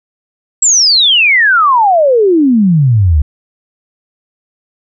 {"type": "exponential sweep", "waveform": "sine", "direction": "down", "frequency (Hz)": [7780, 69.3], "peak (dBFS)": -5, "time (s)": [0.62, 3.22], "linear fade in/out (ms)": 5, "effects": []}